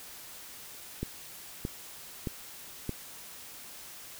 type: click train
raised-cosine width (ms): 3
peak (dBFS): -19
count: 4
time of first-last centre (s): 1.03-2.893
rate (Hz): 1.61
effects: white hiss -47 dBFS RMS until 4.19 s